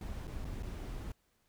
brown noise with dropouts, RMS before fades -41 dBFS, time 0.01-1.12 s, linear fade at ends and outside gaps 2 ms, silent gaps 0.271-0.277 / 0.446-0.451 / 0.625-0.631 s, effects pink hiss -75 dBFS RMS until 1.48 s

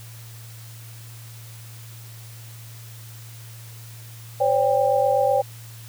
sine tone cluster, 522 / 570 / 794 Hz, C5 / C#5 / G5, -4 / +48 / +22 cents, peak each -21 dBFS, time 4.4-5.42 s, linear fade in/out 10 ms, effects added 114 Hz sine -39 dBFS peak until 5.88 s + white hiss -46 dBFS RMS until 5.88 s

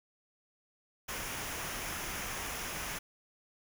pink noise with comb filter, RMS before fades -39 dBFS, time 1.08-2.99 s, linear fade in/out 10 ms, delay 0.24 ms, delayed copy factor -0.5, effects none

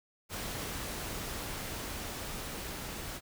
pink noise with level ramp, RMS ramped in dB -38 to -41 dBFS, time 0.29-3.21 s, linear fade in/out 50 ms, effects none

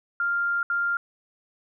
sine tone bursts at uneven times, 1396.9 Hz, F6, in tune, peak -22 dBFS, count 2, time 0.2-0.63 / 0.7-0.97 s, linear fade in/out 2 ms, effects none

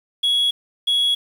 sine tone pair in turn, 3344 / 3344 Hz, G#7 / G#7, +11 / +11 cents, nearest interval unison, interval 0 cents, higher neither, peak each -13 dBFS, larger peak neither, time 0.23-0.51 / 0.87-1.15 s, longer neither, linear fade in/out 10 ms, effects tanh soft clip ceiling -14 dBFS + 7-bit

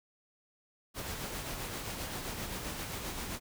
pink noise with tremolo, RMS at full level -38 dBFS, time 0.94-3.4 s, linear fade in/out 50 ms, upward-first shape sine, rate 7.6 Hz, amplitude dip 35%, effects none

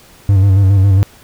triangle tone with vibrato, 97.4 Hz, G2, 11 cents flat, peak -4 dBFS, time 0.29-1.03 s, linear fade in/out 0 ms, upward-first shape square, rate 7.3 Hz, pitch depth 44 cents each way, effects pink hiss -43 dBFS RMS until 1.23 s

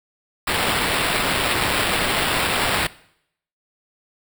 violet noise with sample-and-hold, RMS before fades -21 dBFS, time 0.47-2.87 s, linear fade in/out 5 ms, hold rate 6300 Hz, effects noise-tail reverb RT60 0.7 s tail -20 dB re dry

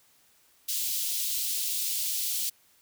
white high-pass noise, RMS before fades -30 dBFS, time 0.68-2.5 s, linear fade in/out 10 ms, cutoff 3100 Hz, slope 24 dB/octave, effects white hiss -63 dBFS RMS until 2.81 s

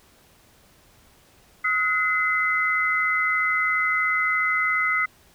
sine tone cluster, 1277 / 1440 / 2043 Hz, D#6 / F#6 / C7, +45 / -47 / -42 cents, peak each -26 / -29 / -21 dBFS, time 1.64-5.06 s, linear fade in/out 10 ms, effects pink hiss -56 dBFS RMS until 5.34 s

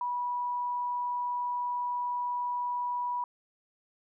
sine tone, 977 Hz, B5, 19 cents flat, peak -29 dBFS, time 0.01-3.24 s, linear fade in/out 2 ms, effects none

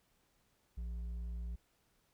sine tone with hard clipping, 58.27 Hz, A#1, in tune, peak -40 dBFS, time 0.77-1.56 s, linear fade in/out 10 ms, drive 4 dB, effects pink hiss -75 dBFS RMS until 2.13 s

